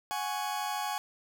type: chord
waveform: 40% pulse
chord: F# suspended second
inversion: none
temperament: just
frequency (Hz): 740 / 832.5 / 1110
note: F#5 / G#5 / C#6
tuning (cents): 0 / +4 / +2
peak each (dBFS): -37 / -33 / -38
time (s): 0.11-0.98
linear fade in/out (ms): 0
effects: none